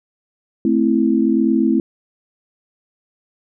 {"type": "chord", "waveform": "sine", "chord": "A minor", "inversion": "none", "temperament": "equal", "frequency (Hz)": [220, 261.6, 329.6], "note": ["A3", "C4", "E4"], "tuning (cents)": [0, 0, 0], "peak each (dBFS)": -17, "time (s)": [0.65, 1.8], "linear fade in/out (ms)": 2, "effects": []}